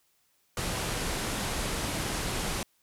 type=low-pass noise; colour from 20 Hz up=pink; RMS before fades=-32 dBFS; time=0.57-2.63 s; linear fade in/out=2 ms; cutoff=12000 Hz; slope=48 dB/octave; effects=white hiss -70 dBFS RMS until 2.82 s